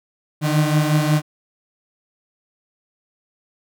35% pulse beating tone pair, 150.4 / 155.9 Hz, D3 / D#3, +42 / +4 cents, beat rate 5.5 Hz, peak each -15 / -19 dBFS, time 0.41-1.22 s, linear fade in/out 50 ms, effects none

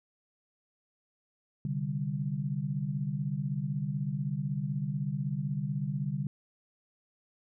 sine chord, C suspended second, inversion none, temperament equal, 130.81 / 146.83 / 196 Hz, C3 / D3 / G3, 0 / 0 / 0 cents, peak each -36 / -32 / -36 dBFS, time 1.65-6.27 s, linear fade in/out 2 ms, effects none

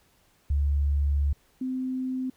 sine tone pair in turn, 71.4 / 258.1 Hz, D2 / C4, -48 / -23 cents, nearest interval octave + minor seventh, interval 2225 cents, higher second, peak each -21 / -27 dBFS, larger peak first, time 0.5-1.33 / 1.61-2.3 s, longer first, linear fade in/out 5 ms, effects pink hiss -64 dBFS RMS until 2.36 s

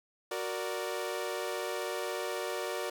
sawtooth chord, Gb augmented, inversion none, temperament equal, 370 / 466.2 / 587.3 Hz, Gb4 / Bb4 / D5, 0 / 0 / 0 cents, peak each -34 dBFS, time 0.31-2.9 s, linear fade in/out 5 ms, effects none

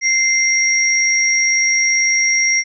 sine tone pair together, 2093 / 5635 Hz, C7 / F8, 0 / +15 cents, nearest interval octave + perfect fourth, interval 1715 cents, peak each -14 / -16 dBFS, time 0.01-2.64 s, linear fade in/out 50 ms, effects none

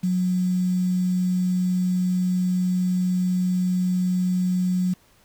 sine tone with quantisation, 182.2 Hz, F#3, 26 cents flat, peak -19 dBFS, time 0.03-4.94 s, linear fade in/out 10 ms, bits 7, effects pink hiss -58 dBFS RMS until 5.24 s

